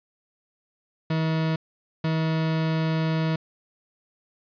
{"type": "tone bursts at uneven times", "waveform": "40% pulse", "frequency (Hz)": 160, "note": "D#3", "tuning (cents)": 49, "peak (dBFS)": -21, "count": 2, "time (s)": [[1.1, 1.56], [2.04, 3.36]], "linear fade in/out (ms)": 5, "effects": ["resampled to 11025 Hz", "9-bit"]}